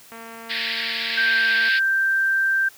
click train, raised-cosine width 0.5 ms, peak -25 dBFS, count 358, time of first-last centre 0.12-1.686 s, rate 228 Hz
pink band-pass noise, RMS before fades -26 dBFS, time 0.49-1.8 s, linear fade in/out 20 ms, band 1600 to 4900 Hz, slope 96 dB/octave
sine tone, 1570 Hz, G6, 2 cents sharp, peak -17 dBFS, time 1.17-2.69 s, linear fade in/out 10 ms
effects white hiss -48 dBFS RMS until 2.77 s + high-pass 60 Hz 12 dB/octave

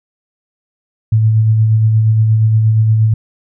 sine tone with tremolo, 110 Hz, A2, in tune, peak -6 dBFS, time 1.12-3.14 s, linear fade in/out 5 ms, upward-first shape sine, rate 8.5 Hz, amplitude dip 30%, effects none

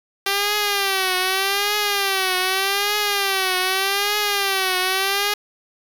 5% pulse tone with vibrato, 392 Hz, G4, in tune, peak -7 dBFS, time 0.26-5.34 s, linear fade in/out 5 ms, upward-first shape triangle, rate 0.83 Hz, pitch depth 120 cents each way, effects 7-bit

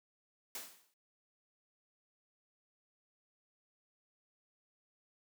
white noise with exponential decay, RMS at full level -41 dBFS, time 0.55-0.94 s, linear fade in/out 2 ms, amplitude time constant 83 ms, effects noise-tail reverb RT60 0.2 s tail -23 dB re dry + high-pass 200 Hz 12 dB/octave

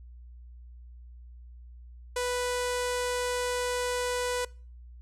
sawtooth tone with low-pass filter, 493.9 Hz, B4, in tune, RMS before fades -30 dBFS, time 2.16-4.45 s, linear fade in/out 5 ms, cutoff 9300 Hz, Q 1.7, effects noise-tail reverb RT60 0.4 s tail -24 dB re dry + added 60 Hz sine -45 dBFS peak until 5.01 s

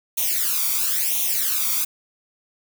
blue noise with flanger, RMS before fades -22 dBFS, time 0.17-1.85 s, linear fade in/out 10 ms, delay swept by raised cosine 0.31 to 0.88 ms, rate 0.98 Hz, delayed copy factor +0.9, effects none

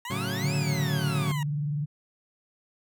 20% pulse exponential two-way sweep, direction up then down, 932.3 to 2637 to 932.3 Hz, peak -29 dBFS, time 0.05-1.43 s, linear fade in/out 2 ms, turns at 0.55 s
30% pulse chord, F# minor, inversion first, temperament equal, 110 / 138.59 / 185 Hz, A2 / C#3 / F#3, 0 / 0 / 0 cents, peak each -31 dBFS, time 0.1-1.32 s, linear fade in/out 5 ms
sine tone with vibrato, 146.83 Hz, D3, in tune, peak -26 dBFS, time 0.42-1.86 s, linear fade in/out 20 ms, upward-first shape sine, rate 20 Hz, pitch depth 100 cents each way
effects none

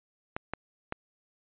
clicks, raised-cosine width 0.5 ms, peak -17 dBFS, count 3, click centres 0.365 / 0.536 / 0.924 s, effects resampled to 8000 Hz

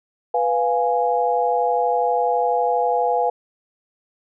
sine chord, F diminished, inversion second, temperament equal, 493.9 / 698.5 / 830.6 Hz, Cb5 / F5 / Ab5, 0 / 0 / 0 cents, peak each -21 dBFS, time 0.34-3.3 s, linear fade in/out 5 ms, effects none

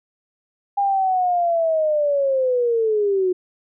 sine linear sweep, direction down, 809 to 359.7 Hz, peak -16 dBFS, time 0.77-3.33 s, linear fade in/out 10 ms, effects none

